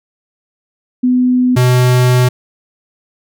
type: tone pair in turn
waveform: sine / square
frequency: 250.7 / 125.35 Hz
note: B3 / B2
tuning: +26 / +26 cents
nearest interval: octave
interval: 1200 cents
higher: first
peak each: -8 dBFS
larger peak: neither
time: 1.03-1.56 / 1.56-2.29 s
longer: second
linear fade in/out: 10 ms
effects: none